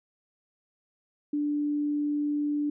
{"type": "tone", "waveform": "sine", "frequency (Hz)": 293.7, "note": "D4", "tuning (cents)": 0, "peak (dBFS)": -25, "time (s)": [1.33, 2.7], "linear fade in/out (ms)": 5, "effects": []}